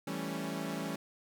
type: chord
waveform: sawtooth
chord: A dominant seventh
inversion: second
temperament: equal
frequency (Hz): 164.81 / 196 / 220 / 277.2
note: E3 / G3 / A3 / C#4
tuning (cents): 0 / 0 / 0 / 0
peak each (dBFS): -37 / -37 / -39 / -36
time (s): 0.07-0.96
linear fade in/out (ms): 5
effects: none